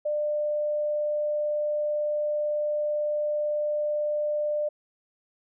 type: tone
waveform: sine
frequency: 597 Hz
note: D5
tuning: 28 cents sharp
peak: -24 dBFS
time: 0.05-4.69 s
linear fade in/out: 10 ms
effects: none